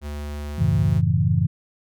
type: tone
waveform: square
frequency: 73.42 Hz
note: D2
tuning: in tune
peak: -29 dBFS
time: 0.01-1.02 s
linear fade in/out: 50 ms
type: chord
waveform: sine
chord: F# minor seventh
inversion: none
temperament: equal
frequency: 92.5 / 110 / 138.59 / 164.81 Hz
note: F#2 / A2 / C#3 / E3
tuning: 0 / 0 / 0 / 0 cents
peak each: -22 dBFS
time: 0.58-1.47 s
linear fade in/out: 10 ms
effects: none